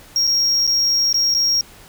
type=tone with dropouts; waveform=triangle; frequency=5588 Hz; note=F8; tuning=in tune; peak=-13 dBFS; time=0.16-1.61 s; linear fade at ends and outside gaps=1 ms; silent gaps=0.27-0.274 / 0.668-0.675 / 1.128-1.143 / 1.341-1.348 s; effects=pink hiss -44 dBFS RMS until 1.88 s